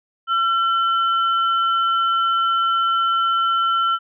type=tone pair together; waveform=sine; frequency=1354 / 3040 Hz; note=E6 / F#7; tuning=+46 / +46 cents; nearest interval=octave + major second; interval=1400 cents; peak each=-16 / -27 dBFS; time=0.27-3.99 s; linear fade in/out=50 ms; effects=none